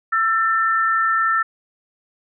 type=tone pair together; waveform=sine; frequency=1335 / 1788.2 Hz; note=E6 / A6; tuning=+22 / +28 cents; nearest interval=perfect fourth; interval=506 cents; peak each=-17 / -20 dBFS; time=0.12-1.43 s; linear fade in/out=10 ms; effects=none